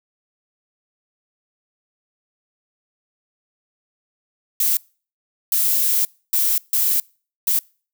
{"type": "noise bursts at uneven times", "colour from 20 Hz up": "violet", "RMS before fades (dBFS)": -18, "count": 5, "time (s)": [[4.6, 4.77], [5.52, 6.05], [6.33, 6.58], [6.73, 7], [7.47, 7.59]], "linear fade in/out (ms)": 2, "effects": ["noise-tail reverb RT60 0.4 s tail -26 dB re dry"]}